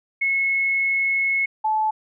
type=tone pair in turn; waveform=sine; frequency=2184 / 866.7 Hz; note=C#7 / A5; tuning=-26 / -26 cents; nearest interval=octave + major third; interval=1600 cents; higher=first; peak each=-18 dBFS; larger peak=neither; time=0.21-1.46 / 1.64-1.91 s; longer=first; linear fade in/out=10 ms; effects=none